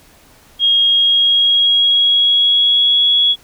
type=tone with pitch glide; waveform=sine; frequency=3264 to 3354 Hz; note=G#7 to G#7; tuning=-31 to +16 cents; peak=-9 dBFS; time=0.59-3.36 s; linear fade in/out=50 ms; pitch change=+47 cents; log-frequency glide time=0.86-3.07 s; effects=pink hiss -47 dBFS RMS until 3.43 s